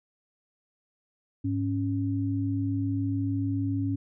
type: tone pair together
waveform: sine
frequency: 103.6 / 276.6 Hz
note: G#2 / C#4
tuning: -4 / -4 cents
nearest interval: octave + perfect fourth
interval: 1700 cents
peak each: -28 dBFS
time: 1.44-3.96 s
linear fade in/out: 10 ms
effects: none